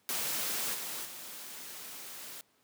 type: noise with level steps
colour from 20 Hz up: white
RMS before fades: -34 / -39 / -45 dBFS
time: 0.09-2.41 s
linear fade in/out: 0 ms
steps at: 0.73 / 1.04 s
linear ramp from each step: 20 ms
effects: pink hiss -70 dBFS RMS until 2.63 s + high-pass 150 Hz 12 dB/octave